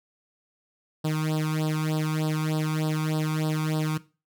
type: tone with flanger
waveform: sawtooth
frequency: 155.56 Hz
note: D#3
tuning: in tune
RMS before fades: -26 dBFS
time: 1.04-3.98 s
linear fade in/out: 10 ms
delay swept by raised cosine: 0.22 to 0.87 ms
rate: 3.3 Hz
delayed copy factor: +0.95
effects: noise-tail reverb RT60 0.3 s tail -17 dB re dry